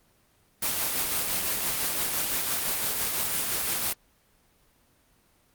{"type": "noise with tremolo", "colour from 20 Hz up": "white", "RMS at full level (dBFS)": -26, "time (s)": [0.62, 3.93], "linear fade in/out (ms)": 5, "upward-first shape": "triangle", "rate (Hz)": 5.9, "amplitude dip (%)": 35, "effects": ["pink hiss -64 dBFS RMS until 5.54 s", "Opus 24 kbps"]}